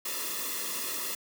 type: noise with comb filter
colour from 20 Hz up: white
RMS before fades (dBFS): -34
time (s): 0.05-1.15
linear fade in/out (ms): 5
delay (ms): 1.3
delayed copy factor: -1
effects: high-pass 200 Hz 12 dB/octave